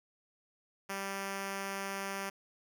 5% pulse tone, 196 Hz, G3, in tune, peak -25 dBFS, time 0.89-2.3 s, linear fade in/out 10 ms, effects none

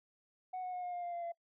sine tone with pitch steps, 740 / 731.5 / 723.1 / 714.8 / 706.6 / 698.5 / 690.4 / 682.5 Hz, F#5 / F#5 / F#5 / F5 / F5 / F5 / F5 / F5, 0 / -20 / -40 / +40 / +20 / 0 / -20 / -40 cents, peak -36 dBFS, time 0.53-1.322 s, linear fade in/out 10 ms, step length 99 ms, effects noise-tail reverb RT60 0.1 s tail -24 dB re dry + tanh soft clip ceiling -36 dBFS

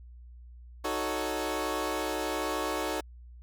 20% pulse chord, D# half-diminished seventh, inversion none, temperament equal, 311.1 / 370 / 440 / 554.4 Hz, D#4 / F#4 / A4 / C#5, 0 / 0 / 0 / 0 cents, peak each -30 / -31 / -31 / -31 dBFS, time 0.84-3.01 s, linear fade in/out 10 ms, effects added 60 Hz sine -46 dBFS peak until 3.42 s

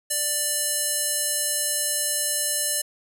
square tone with band-pass filter, 590 Hz, D5, 8 cents sharp, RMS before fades -25 dBFS, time 0.1-2.82 s, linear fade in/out 10 ms, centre 9900 Hz, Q 2, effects none

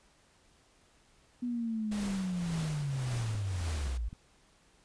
sine linear sweep, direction down, 247.1 to 51.91 Hz, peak -31 dBFS, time 1.42-4.09 s, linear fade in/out 10 ms
pink noise with tremolo, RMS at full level -41 dBFS, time 1.91-3.98 s, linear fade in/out 10 ms, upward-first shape triangle, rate 1.8 Hz, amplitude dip 65%
click train, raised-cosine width 5 ms, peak -32 dBFS, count 4, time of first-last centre 3.35-4.129 s, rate 3.85 Hz
effects pink hiss -65 dBFS RMS until 4.84 s + resampled to 22050 Hz

